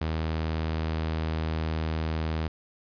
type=tone; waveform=sawtooth; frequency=79.6 Hz; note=D#2; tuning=40 cents sharp; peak=-23 dBFS; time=0.01-2.48 s; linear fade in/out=5 ms; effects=resampled to 11025 Hz + 10-bit